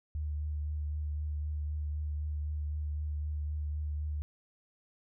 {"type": "tone with vibrato", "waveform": "sine", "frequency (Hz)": 75, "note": "D2", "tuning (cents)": 37, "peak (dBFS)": -32, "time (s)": [0.15, 4.22], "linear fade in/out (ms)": 0, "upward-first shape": "triangle", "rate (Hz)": 3.9, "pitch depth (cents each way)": 22, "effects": []}